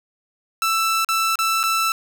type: tone with dropouts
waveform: sawtooth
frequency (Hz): 1326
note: E6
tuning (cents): +10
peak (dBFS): -14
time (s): 0.62-1.92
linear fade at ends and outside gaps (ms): 1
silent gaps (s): 1.047-1.088 / 1.356-1.389 / 1.631-1.637
effects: none